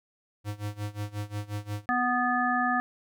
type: tone with tremolo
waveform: square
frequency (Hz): 103.83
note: G#2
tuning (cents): 0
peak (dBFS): -30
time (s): 0.44-1.86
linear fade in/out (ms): 50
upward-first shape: sine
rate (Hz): 5.6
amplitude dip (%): 90
type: harmonic tone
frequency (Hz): 246.9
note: B3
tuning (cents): 0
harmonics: 1 / 3 / 5 / 7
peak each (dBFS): -30 / -28 / -29 / -29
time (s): 1.89-2.8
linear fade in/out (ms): 0
effects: none